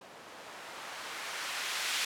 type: noise with low-pass filter sweep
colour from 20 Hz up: violet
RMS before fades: -39 dBFS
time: 0.01-2.05 s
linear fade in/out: 5 ms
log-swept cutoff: 510 to 2600 Hz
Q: 0.71
effects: none